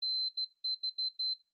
sine tone bursts at uneven times, 4083 Hz, C8, 43 cents flat, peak -31 dBFS, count 6, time 0.02-0.29 / 0.37-0.45 / 0.64-0.75 / 0.83-0.9 / 0.98-1.09 / 1.19-1.34 s, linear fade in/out 10 ms, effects noise-tail reverb RT60 0.3 s tail -17 dB re dry + Opus 32 kbps

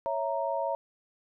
sine chord, A# diminished, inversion first, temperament equal, 554.4 / 659.3 / 932.3 Hz, C#5 / E5 / A#5, 0 / 0 / 0 cents, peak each -32 dBFS, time 0.06-0.75 s, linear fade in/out 0 ms, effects none

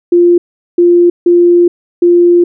sine tone bursts at uneven times, 348.6 Hz, F4, 3 cents flat, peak -3 dBFS, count 4, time 0.12-0.38 / 0.78-1.1 / 1.26-1.68 / 2.02-2.44 s, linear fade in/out 5 ms, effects none

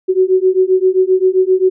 sine beating tone pair, 370 / 377.6 Hz, F#4 / F#4, 0 / +35 cents, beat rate 7.6 Hz, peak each -12 dBFS, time 0.08-1.7 s, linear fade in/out 20 ms, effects none

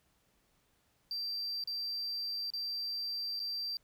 triangle tone with dropouts, 4699 Hz, D8, in tune, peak -33 dBFS, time 1.11-3.77 s, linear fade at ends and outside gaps 1 ms, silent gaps 1.639-1.674 / 2.503-2.536 / 3.394-3.4 s, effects tanh soft clip ceiling -29 dBFS + pink hiss -73 dBFS RMS until 3.83 s

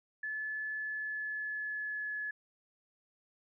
sine tone with pitch glide, 1727 to 1706.2 Hz, A6 to G#6, -33 to +46 cents, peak -35 dBFS, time 0.23-2.31 s, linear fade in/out 5 ms, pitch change -21 cents, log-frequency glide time 0.72-2.13 s, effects none

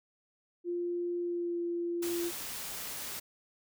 sine tone with pitch glide, 349.2 to 344.2 Hz, F4 to F4, 0 to -25 cents, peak -31 dBFS, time 0.64-2.32 s, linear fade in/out 50 ms, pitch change -25 cents, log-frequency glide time 1.19-1.6 s
white noise, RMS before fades -40 dBFS, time 2.02-3.2 s, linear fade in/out 10 ms
effects none

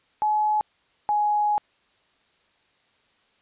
sine tone pair in turn, 850 / 835.9 Hz, G#5 / G#5, +40 / +11 cents, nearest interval unison, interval 29 cents, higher first, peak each -19 dBFS, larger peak neither, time 0.22-0.61 / 1.09-1.58 s, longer second, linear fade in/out 0 ms, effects white hiss -64 dBFS RMS until 3.41 s + resampled to 8000 Hz

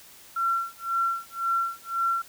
sine tone with tremolo, 1360 Hz, F6, 46 cents flat, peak -21 dBFS, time 0.36-2.22 s, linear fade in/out 5 ms, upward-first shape sine, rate 1.9 Hz, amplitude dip 100%, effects white hiss -50 dBFS RMS until 2.28 s

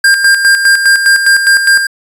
square tone with tremolo, 1600 Hz, G6, 35 cents sharp, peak -4 dBFS, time 0.04-1.87 s, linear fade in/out 5 ms, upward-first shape square, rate 4.9 Hz, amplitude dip 55%, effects resampled to 32000 Hz

